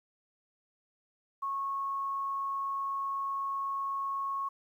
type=tone; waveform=sine; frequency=1098 Hz; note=C#6; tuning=17 cents flat; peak=-31 dBFS; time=1.42-4.49 s; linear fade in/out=10 ms; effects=11-bit